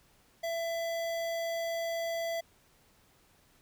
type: tone with notch filter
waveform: square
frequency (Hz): 668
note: E5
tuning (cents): +23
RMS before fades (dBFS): -34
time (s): 0.43-2.41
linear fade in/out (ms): 10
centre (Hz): 9500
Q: 1.8
effects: pink hiss -65 dBFS RMS until 3.61 s